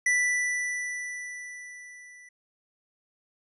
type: tone with level ramp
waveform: square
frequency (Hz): 1975.5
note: B6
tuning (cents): 0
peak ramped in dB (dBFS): -21 to -49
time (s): 0.06-2.29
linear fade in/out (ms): 5
effects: resampled to 24000 Hz